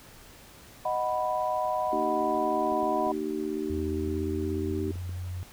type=chord; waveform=sine; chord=B major; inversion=first; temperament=equal; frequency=622.3 / 740 / 987.8 Hz; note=D#5 / F#5 / B5; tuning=0 / 0 / 0 cents; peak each=-30 dBFS; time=0.85-3.12 s; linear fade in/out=5 ms
type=harmonic tone; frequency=77 Hz; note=D#2; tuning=17 cents flat; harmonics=3 / 4 / 5; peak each=-36 / -32 / -32 dBFS; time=1.92-4.92 s; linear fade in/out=10 ms
type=clicks; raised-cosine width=3 ms; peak=-32 dBFS; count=9; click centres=2.721 / 2.832 / 3.069 / 3.772 / 4.078 / 4.714 / 4.877 / 4.957 / 5.094 s
type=tone with pitch glide; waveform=sine; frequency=82.41 to 89.87 Hz; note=E2 to F#2; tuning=0 to -50 cents; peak=-32 dBFS; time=3.7-5.43 s; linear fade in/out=0 ms; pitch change=+150 cents; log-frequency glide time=3.89-4.87 s
effects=pink hiss -51 dBFS RMS until 5.52 s